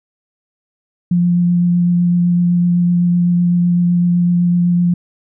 sine tone with vibrato, 175.1 Hz, F3, 5 cents sharp, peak -10 dBFS, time 1.11-4.94 s, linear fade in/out 5 ms, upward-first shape triangle, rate 7.9 Hz, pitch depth 13 cents each way, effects none

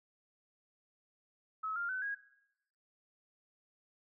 sine tone with pitch steps, 1289 / 1397.6 / 1515.3 / 1642.9 Hz, E6 / F6 / F#6 / G#6, -39 / +1 / +41 / -19 cents, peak -35 dBFS, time 1.63-2.15 s, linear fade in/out 10 ms, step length 130 ms, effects noise-tail reverb RT60 0.8 s tail -17 dB re dry

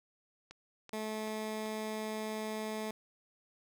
click train, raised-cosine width 0.2 ms, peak -32 dBFS, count 4, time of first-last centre 0.51-1.659 s, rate 2.61 Hz
15% pulse tone, 216.7 Hz, A3, 26 cents flat, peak -30 dBFS, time 0.93-2.91 s, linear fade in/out 2 ms
effects none

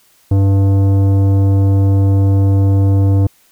triangle tone with tanh clipping, 98 Hz, G2, in tune, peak -10 dBFS, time 0.31-3.27 s, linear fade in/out 5 ms, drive 17 dB, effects white hiss -52 dBFS RMS until 3.51 s

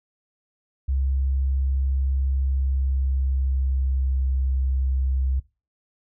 sine tone with pitch glide, 67 to 65.77 Hz, C2 to C2, +42 to +10 cents, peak -20 dBFS, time 0.88-5.4 s, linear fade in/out 10 ms, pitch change -32 cents, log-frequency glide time 2.32-4.3 s, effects noise-tail reverb RT60 0.3 s tail -20 dB re dry

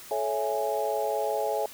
sine chord, A major seventh, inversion none, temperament equal with one note detuned, 431.9 / 554.4 / 659.3 / 830.6 Hz, A4 / C#5 / E5 / G#5, -32 / 0 / 0 / 0 cents, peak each -31 dBFS, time 0.11-1.66 s, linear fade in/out 2 ms, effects white hiss -46 dBFS RMS until 1.73 s

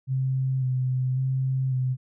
sine tone with vibrato, 130.2 Hz, C3, 8 cents flat, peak -22 dBFS, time 0.07-1.97 s, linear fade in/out 50 ms, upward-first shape square, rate 0.91 Hz, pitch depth 21 cents each way, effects none

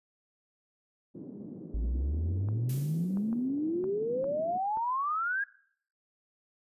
white band-pass noise, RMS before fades -44 dBFS, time 1.14-4.59 s, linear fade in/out 20 ms, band 160 to 320 Hz, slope 24 dB/octave
sine exponential sweep, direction up, 52 to 1661.2 Hz, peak -28 dBFS, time 1.74-5.44 s, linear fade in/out 5 ms
clicks, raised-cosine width 1 ms, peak -31 dBFS, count 6, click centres 2.487 / 3.172 / 3.329 / 3.841 / 4.242 / 4.772 s
blue noise with exponential decay, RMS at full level -42 dBFS, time 2.69-3.48 s, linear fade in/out 5 ms, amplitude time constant 170 ms
effects noise-tail reverb RT60 0.6 s tail -20 dB re dry + resampled to 32000 Hz

